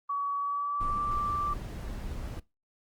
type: tone with pitch glide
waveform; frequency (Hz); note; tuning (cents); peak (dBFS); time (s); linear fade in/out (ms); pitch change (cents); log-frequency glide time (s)
sine; 1133 to 1170.9; C#6 to D6; +37 to -6; -28; 0.09-1.54; 10; +57; 0.37-1.03
type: noise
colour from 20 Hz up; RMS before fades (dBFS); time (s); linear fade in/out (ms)
brown; -37; 0.8-2.4; 10
effects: noise-tail reverb RT60 0.2 s tail -20 dB re dry + Opus 32 kbps